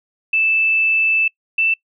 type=tone pair in turn; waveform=sine; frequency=2637 / 2658 Hz; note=E7 / E7; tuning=0 / +14 cents; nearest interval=unison; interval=14 cents; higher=second; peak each=-13 dBFS; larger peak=neither; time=0.33-1.28 / 1.58-1.74 s; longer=first; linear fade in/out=5 ms; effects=noise-tail reverb RT60 0.1 s tail -24 dB re dry